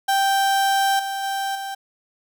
35% pulse tone with level steps, 784 Hz, G5, in tune, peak -15 / -23 / -21 / -26 dBFS, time 0.08-1.75 s, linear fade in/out 10 ms, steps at 0.99 / 1.23 / 1.55 s, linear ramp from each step 5 ms, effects none

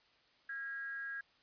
sine tone with amplitude modulation, 1636 Hz, G#6, 26 cents flat, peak -37 dBFS, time 0.49-1.21 s, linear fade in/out 5 ms, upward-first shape sine, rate 270 Hz, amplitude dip 55%, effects white hiss -69 dBFS RMS until 1.42 s + resampled to 11025 Hz

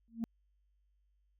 sine tone with exponential growth, 228.7 Hz, A#3, 33 cents flat, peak -28 dBFS, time 0.08-0.24 s, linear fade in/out 0 ms, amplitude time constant 33 ms, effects tanh soft clip ceiling -28 dBFS + added 50 Hz sine -70 dBFS peak until 1.39 s

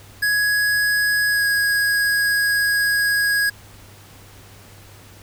square tone with pitch glide, 1670 to 1652.7 Hz, G#6 to G#6, +9 to -9 cents, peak -17 dBFS, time 0.22-3.5 s, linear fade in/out 10 ms, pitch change -18 cents, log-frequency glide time 1.3-1.45 s, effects added 99 Hz sine -46 dBFS peak until 5.22 s + pink hiss -46 dBFS RMS until 5.22 s

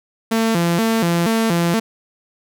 sawtooth tone with vibrato, 196 Hz, G3, in tune, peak -11 dBFS, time 0.31-1.8 s, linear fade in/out 10 ms, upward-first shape square, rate 2.1 Hz, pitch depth 240 cents each way, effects none

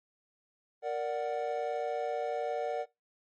triangle chord, Bb augmented, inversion none, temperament equal, 466.2 / 587.3 / 740 Hz, Bb4 / D5 / F#5, 0 / 0 / 0 cents, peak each -33 dBFS, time 0.82-2.86 s, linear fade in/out 50 ms, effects noise-tail reverb RT60 0.2 s tail -21 dB re dry + MP3 32 kbps

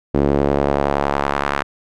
sawtooth tone with band-pass filter sweep, 70.6 Hz, C#2, 32 cents sharp, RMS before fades -18 dBFS, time 0.14-1.63 s, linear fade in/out 10 ms, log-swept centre 350 to 1400 Hz, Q 1.3, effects none

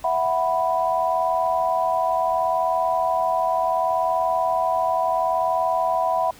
sine chord, E suspended second, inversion none, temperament equal, 659.3 / 740 / 987.8 Hz, E5 / F#5 / B5, 0 / 0 / 0 cents, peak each -23 dBFS, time 0.04-6.31 s, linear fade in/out 5 ms, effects pink hiss -47 dBFS RMS until 6.39 s

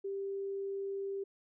sine tone, 393.6 Hz, G4, 7 cents sharp, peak -35 dBFS, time 0.04-1.24 s, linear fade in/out 10 ms, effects none

